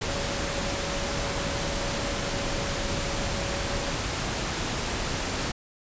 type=tone in noise; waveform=sine; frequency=562 Hz; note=C#5; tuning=24 cents sharp; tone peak=-36 dBFS; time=0.07-3.92 s; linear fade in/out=10 ms; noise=pink; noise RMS=-29 dBFS; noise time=0.01-5.52 s; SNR=-10 dB; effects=resampled to 16000 Hz